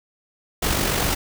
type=noise with amplitude modulation; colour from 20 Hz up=pink; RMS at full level=-20 dBFS; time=0.62-1.15 s; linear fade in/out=10 ms; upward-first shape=sine; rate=47.6 Hz; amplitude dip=40%; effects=none